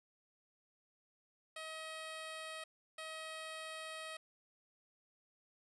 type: tone bursts at uneven times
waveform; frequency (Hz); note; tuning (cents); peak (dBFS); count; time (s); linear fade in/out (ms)
10% pulse; 635; D#5; +35; -36; 2; 1.56-2.64 / 2.98-4.17; 5
effects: resampled to 24000 Hz